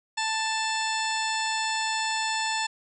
harmonic tone with a mistuned harmonic, 883 Hz, A5, 6 cents sharp, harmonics 1 / 2 / 3 / 4 / 5 / 6 / 8 / 9, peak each -29 / -32 / -34 / -35 / -36 / -37 / -38 / -39 dBFS, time 0.17-2.67 s, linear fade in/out 10 ms, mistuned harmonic 5, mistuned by -35 cents, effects none

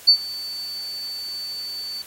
sine tone with ADSR envelope, 4500 Hz, C#8, 25 cents sharp, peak -7 dBFS, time 0.07-2.02 s, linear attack 17 ms, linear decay 81 ms, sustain -21 dB, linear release 3 ms, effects white hiss -43 dBFS RMS until 2.06 s + AAC 48 kbps

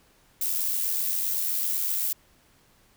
violet noise with amplitude modulation, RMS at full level -25 dBFS, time 0.41-2.13 s, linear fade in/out 5 ms, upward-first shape sine, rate 87.8 Hz, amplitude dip 45%, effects pink hiss -61 dBFS RMS until 2.96 s

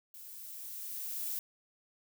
violet noise with level ramp, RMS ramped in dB -50 to -36 dBFS, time 0.14-1.39 s, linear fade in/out 2 ms, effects none

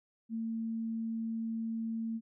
sine tone, 225.8 Hz, A3, 45 cents sharp, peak -33 dBFS, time 0.29-2.21 s, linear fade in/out 50 ms, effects none

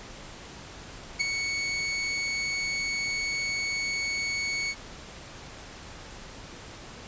sawtooth tone with ADSR envelope, 2223 Hz, C#7, 4 cents sharp, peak -17 dBFS, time 1.19-4.75 s, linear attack 22 ms, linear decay 8 ms, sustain -7 dB, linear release 50 ms, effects pink hiss -44 dBFS RMS until 7.07 s + resampled to 16000 Hz

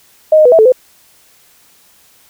sine tone with pitch steps, 623 / 617 / 493.7 / 653 / 437.5 / 509 Hz, D#5 / D#5 / B4 / E5 / A4 / C5, +2 / -15 / -1 / -17 / -10 / -48 cents, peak -3 dBFS, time 0.32-0.722 s, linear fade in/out 5 ms, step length 67 ms, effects white hiss -48 dBFS RMS until 2.29 s

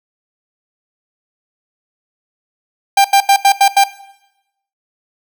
45% pulse tone bursts, 793 Hz, G5, 20 cents sharp, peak -6 dBFS, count 6, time 2.97-3.84 s, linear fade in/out 5 ms, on 75 ms, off 84 ms, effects noise-tail reverb RT60 0.9 s tail -18 dB re dry

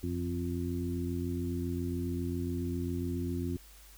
harmonic tone with a mistuned harmonic, 87.31 Hz, F2, in tune, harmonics 1 / 2 / 3 / 4, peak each -35 / -39 / -36 / -39 dBFS, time 0.03-3.57 s, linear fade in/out 5 ms, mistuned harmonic 1, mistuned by +34 cents, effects added 50 Hz sine -54 dBFS peak until 3.97 s + white hiss -57 dBFS RMS until 3.97 s

